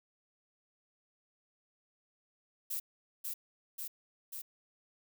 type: noise with echo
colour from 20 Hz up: violet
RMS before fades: -37 dBFS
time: 2.7-2.8 s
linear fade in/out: 10 ms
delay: 540 ms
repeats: 3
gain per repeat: -2 dB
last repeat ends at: 4.42 s
effects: none